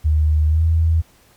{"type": "tone with pitch glide", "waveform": "sine", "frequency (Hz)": [76.8, 81.37], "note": ["D#2", "E2"], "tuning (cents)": [-22, -22], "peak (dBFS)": -12, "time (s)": [0.04, 1.02], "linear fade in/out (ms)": 20, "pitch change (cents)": 100, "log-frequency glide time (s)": [0.48, 0.63], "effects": ["pink hiss -53 dBFS RMS until 1.36 s", "MP3 96 kbps"]}